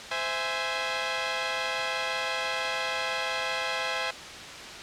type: chord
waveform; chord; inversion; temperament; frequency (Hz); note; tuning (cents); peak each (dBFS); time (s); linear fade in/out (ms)
10% pulse; C augmented; none; equal with one note detuned; 518.4 / 659.3 / 830.6; C5 / E5 / G#5; -16 / 0 / 0; -24; 0.11-4.11; 5
effects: white hiss -40 dBFS RMS until 4.82 s + low-pass 5000 Hz 12 dB/octave